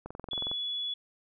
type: click train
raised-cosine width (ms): 1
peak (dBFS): -26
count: 11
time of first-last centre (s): 0.06-0.515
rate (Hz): 22
type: tone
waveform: sine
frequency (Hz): 3406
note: G#7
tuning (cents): +43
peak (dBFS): -31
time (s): 0.31-0.94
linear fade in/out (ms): 5
effects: none